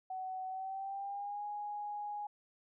sine tone with pitch glide, 751 to 828.5 Hz, F#5 to G#5, +26 to -4 cents, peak -38 dBFS, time 0.1-2.27 s, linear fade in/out 5 ms, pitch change +170 cents, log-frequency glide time 0.47-1.45 s, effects none

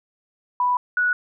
sine tone pair in turn, 987.8 / 1467.7 Hz, B5 / F#6, 0 / -14 cents, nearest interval perfect fifth, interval 686 cents, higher second, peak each -17 dBFS, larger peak neither, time 0.6-0.77 / 0.97-1.13 s, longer first, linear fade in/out 2 ms, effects none

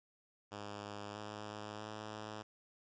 5% pulse tone with pitch steps, 103.1 / 105.4 / 107.2 Hz, G#2 / G#2 / A2, -12 / +26 / -45 cents, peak -33 dBFS, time 0.51-2.43 s, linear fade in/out 20 ms, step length 640 ms, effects resampled to 16000 Hz + 12-bit

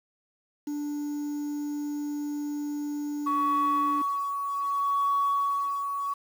triangle tone, 293.3 Hz, D4, 2 cents flat, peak -27 dBFS, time 0.67-4.02 s, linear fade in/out 5 ms
sine tone with tremolo, 1123 Hz, C#6, 22 cents sharp, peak -21 dBFS, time 3.26-6.14 s, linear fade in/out 10 ms, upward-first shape sine, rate 0.66 Hz, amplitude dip 55%
effects tanh soft clip ceiling -18 dBFS + 8-bit

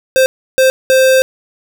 square tone bursts at uneven times, 523.3 Hz, C5, in tune, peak -7 dBFS, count 3, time 0.16-0.26 / 0.58-0.7 / 0.9-1.22 s, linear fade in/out 0 ms, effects none

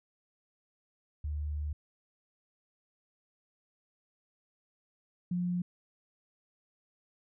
sine tone pair in turn, 74.5 / 177.5 Hz, D2 / F3, +25 / +28 cents, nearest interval octave + minor third, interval 1503 cents, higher second, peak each -32 / -29 dBFS, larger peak second, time 1.24-1.73 / 5.31-5.62 s, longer first, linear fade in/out 5 ms, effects none

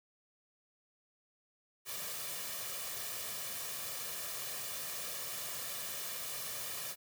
white noise with comb filter, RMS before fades -41 dBFS, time 1.85-6.96 s, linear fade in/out 50 ms, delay 1.7 ms, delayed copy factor +0.55, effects high-pass 100 Hz 12 dB/octave

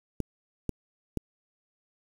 clicks, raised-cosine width 3 ms, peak -16 dBFS, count 3, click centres 0.203 / 0.693 / 1.173 s, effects 7-bit

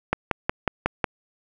click train, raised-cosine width 0.5 ms, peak -5 dBFS, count 6, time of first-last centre 0.13-1.042 s, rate 5.48 Hz, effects none

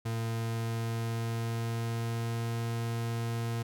40% pulse tone with pitch glide, 114 to 115.99 Hz, A#2 to A#2, -38 to -8 cents, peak -30 dBFS, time 0.05-3.63 s, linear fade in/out 10 ms, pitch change +30 cents, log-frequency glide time 0.28-2.62 s, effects none

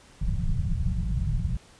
pink low-pass noise, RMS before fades -26 dBFS, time 0.21-1.57 s, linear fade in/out 5 ms, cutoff 190 Hz, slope 96 dB/octave, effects pink hiss -54 dBFS RMS until 1.79 s + resampled to 22050 Hz

